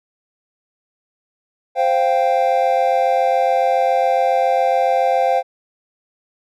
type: chord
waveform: triangle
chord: C suspended fourth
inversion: none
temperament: just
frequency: 523.3 / 697.7 / 784.9 Hz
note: C5 / F5 / G5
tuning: 0 / -2 / +2 cents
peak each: -16 dBFS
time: 1.75-5.43 s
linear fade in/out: 50 ms
effects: none